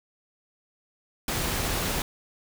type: noise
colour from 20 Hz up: pink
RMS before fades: -28 dBFS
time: 1.28-2.02 s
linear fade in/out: 2 ms
effects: none